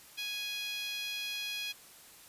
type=tone with high-pass filter; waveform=10% pulse; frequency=830.6 Hz; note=G#5; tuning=in tune; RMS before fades=-38 dBFS; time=0.17-1.73 s; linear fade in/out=20 ms; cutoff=2800 Hz; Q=2.7; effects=white hiss -55 dBFS RMS until 2.28 s + resampled to 32000 Hz